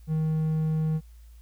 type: tone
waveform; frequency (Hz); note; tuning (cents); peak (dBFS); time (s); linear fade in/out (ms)
triangle; 157.3; D#3; +19; -21; 0.07-1.01; 50
effects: added 57 Hz sine -46 dBFS peak until 1.41 s + white hiss -65 dBFS RMS until 1.41 s